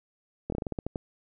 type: slowing click train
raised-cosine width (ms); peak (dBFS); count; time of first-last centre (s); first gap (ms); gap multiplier
2; -18; 10; 0.5-0.958; 23; 1.19
effects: none